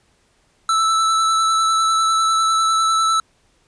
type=tone with vibrato; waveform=square; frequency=1318.5 Hz; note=E6; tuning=in tune; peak=-15 dBFS; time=0.69-3.2 s; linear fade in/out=2 ms; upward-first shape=triangle; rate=10 Hz; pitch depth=16 cents each way; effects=pink hiss -60 dBFS RMS until 3.67 s + resampled to 22050 Hz